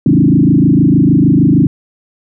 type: tone with frequency modulation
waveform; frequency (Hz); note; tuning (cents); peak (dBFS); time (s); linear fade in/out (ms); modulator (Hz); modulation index
sine; 220; A3; 0; -5; 0.06-1.67; 2; 26.5; 3.4
effects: none